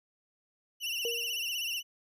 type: tone with vibrato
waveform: 35% pulse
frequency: 2846 Hz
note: F7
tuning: 32 cents sharp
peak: -30 dBFS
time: 0.8-1.83 s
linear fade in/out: 50 ms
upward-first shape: sine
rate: 16 Hz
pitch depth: 92 cents each way
type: tone with exponential decay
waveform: sine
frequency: 468.6 Hz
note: A#4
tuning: 9 cents sharp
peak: -30 dBFS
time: 1.05-1.46 s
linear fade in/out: 1 ms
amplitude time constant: 88 ms
effects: none